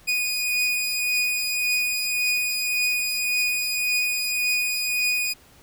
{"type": "beating tone pair", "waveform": "sawtooth", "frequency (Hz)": [2473, 2474.8], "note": ["D#7", "D#7"], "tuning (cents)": [-11, -10], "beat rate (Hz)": 1.8, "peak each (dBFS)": [-19, -27], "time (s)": [0.07, 5.34], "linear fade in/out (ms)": 20, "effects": ["pink hiss -53 dBFS RMS until 5.62 s"]}